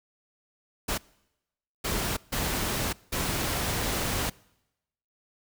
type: noise bursts at uneven times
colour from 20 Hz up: pink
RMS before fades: -29 dBFS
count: 4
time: 0.88-0.98 / 1.84-2.17 / 2.32-2.93 / 3.12-4.3 s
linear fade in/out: 10 ms
effects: noise-tail reverb RT60 0.9 s tail -24 dB re dry